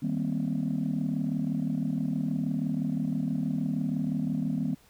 sine chord, C minor seventh, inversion first, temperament just, 156.98 / 196.22 / 235.5 / 261.6 Hz, Eb3 / G3 / Bb3 / C4, +16 / +2 / +18 / 0 cents, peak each -31 dBFS, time 0.02-4.75 s, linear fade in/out 10 ms, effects tanh soft clip ceiling -20 dBFS + pink hiss -60 dBFS RMS until 4.89 s

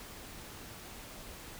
silence, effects pink hiss -48 dBFS RMS until 1.59 s

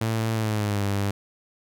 sawtooth tone with pitch glide, 111.9 to 100.27 Hz, A2 to G2, +30 to +40 cents, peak -19 dBFS, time 0.01-1.11 s, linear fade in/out 5 ms, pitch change -190 cents, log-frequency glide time 0.34-0.83 s, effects none

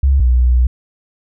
sine tone pair in turn, 67.9 / 61.67 Hz, C#2 / B1, -35 / -2 cents, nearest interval major second, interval 167 cents, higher first, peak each -8 dBFS, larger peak neither, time 0.03-0.2 / 0.2-0.67 s, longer second, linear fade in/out 5 ms, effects none

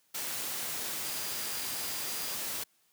sine tone in noise, 4811 Hz, D8, 41 cents sharp, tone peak -45 dBFS, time 1.04-2.36 s, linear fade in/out 10 ms, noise white, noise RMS -36 dBFS, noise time 0.14-2.64 s, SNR -12 dB, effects white hiss -70 dBFS RMS until 2.92 s + high-pass 100 Hz 12 dB/octave

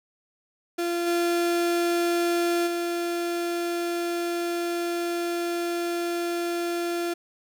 35% pulse tone with level steps, 344.4 Hz, F4, 24 cents flat, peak -23 / -20 / -24 dBFS, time 0.78-7.14 s, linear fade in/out 10 ms, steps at 1.06 / 2.66 s, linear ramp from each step 20 ms, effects 10-bit

